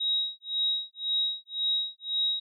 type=tone with tremolo; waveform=sine; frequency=3806 Hz; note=A#7; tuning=35 cents sharp; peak=-23 dBFS; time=0-2.4 s; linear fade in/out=10 ms; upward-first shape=sine; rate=1.9 Hz; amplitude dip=100%; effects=none